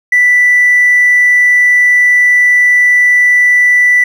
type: tone with hard clipping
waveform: sine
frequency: 1975 Hz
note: B6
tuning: in tune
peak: -5 dBFS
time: 0.12-4.04 s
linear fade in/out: 5 ms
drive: 1 dB
effects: none